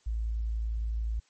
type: tone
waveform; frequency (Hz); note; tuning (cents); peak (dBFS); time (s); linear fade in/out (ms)
sine; 55.5; A1; +16; -28; 0.06-1.2; 10
effects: white hiss -67 dBFS RMS until 1.29 s + MP3 32 kbps